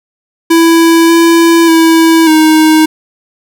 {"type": "tone with pitch steps", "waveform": "square", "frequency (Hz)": [331.2, 334, 327, 313.4], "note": ["E4", "E4", "E4", "D#4"], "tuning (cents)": [8, 23, -14, 13], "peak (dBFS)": -4, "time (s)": [0.5, 2.86], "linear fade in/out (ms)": 10, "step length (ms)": 590, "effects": []}